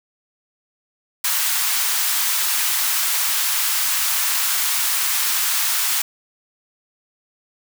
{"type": "high-pass noise", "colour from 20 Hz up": "white", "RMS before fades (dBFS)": -20, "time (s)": [1.24, 6.02], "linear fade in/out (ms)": 5, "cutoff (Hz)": 900, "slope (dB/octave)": 24, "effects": []}